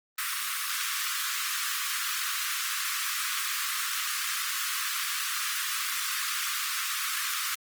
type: high-pass noise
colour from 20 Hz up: pink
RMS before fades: -31 dBFS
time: 0.18-7.55 s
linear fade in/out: 5 ms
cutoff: 1100 Hz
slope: 96 dB/octave
effects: Opus 24 kbps